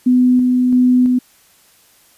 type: tone with tremolo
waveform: sine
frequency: 250.6 Hz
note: B3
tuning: 25 cents sharp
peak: -8 dBFS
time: 0.06-1.19 s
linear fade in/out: 10 ms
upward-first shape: square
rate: 1.5 Hz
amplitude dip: 25%
effects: white hiss -51 dBFS RMS until 2.17 s + resampled to 32000 Hz